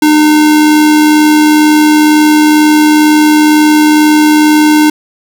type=tone with amplitude modulation; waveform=square; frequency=303.8 Hz; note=D#4; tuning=41 cents flat; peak=-3 dBFS; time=0.02-4.9 s; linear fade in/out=5 ms; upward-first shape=sine; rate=82.1 Hz; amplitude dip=25%; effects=none